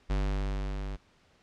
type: tone with level ramp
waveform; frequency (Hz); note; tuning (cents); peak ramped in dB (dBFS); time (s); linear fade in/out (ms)
square; 49; G1; 0; -26 to -35; 0.09-0.97; 20
effects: pink hiss -64 dBFS RMS until 1.42 s + low-pass 5000 Hz 12 dB/octave